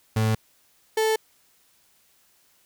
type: tone pair in turn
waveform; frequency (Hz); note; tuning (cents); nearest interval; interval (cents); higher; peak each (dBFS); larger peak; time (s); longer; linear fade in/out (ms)
35% pulse; 110 / 439.1; A2 / A4; 0 / -4; 2 octaves; 2396; second; -18; neither; 0.16-0.35 / 0.97-1.16; neither; 5
effects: white hiss -62 dBFS RMS until 2.65 s